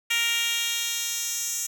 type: tone with high-pass filter sweep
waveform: 10% pulse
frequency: 466.2 Hz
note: A#4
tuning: in tune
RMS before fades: -27 dBFS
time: 0.1-1.67 s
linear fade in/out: 10 ms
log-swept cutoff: 2500 to 6500 Hz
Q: 1.8
effects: none